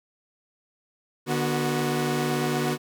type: tone cluster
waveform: sawtooth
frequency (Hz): 149.3 / 243.2 / 369.2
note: D3 / B3 / F#4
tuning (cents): +29 / -26 / -4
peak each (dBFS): -24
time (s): 1.26-2.78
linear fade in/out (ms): 50
effects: none